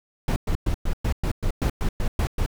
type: noise bursts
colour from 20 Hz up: brown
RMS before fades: -22 dBFS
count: 12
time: 0.28-2.462 s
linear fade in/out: 2 ms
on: 81 ms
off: 110 ms
effects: none